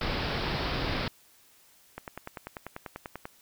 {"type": "low-pass noise", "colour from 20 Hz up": "pink", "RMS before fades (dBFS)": -31, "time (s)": [0.01, 1.08], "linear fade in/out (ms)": 2, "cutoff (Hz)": 5200, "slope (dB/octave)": 96}
{"type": "click train", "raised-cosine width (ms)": 0.5, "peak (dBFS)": -22, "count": 14, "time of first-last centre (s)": [1.98, 3.255], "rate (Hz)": 10.2}
{"effects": ["white hiss -60 dBFS RMS until 3.41 s"]}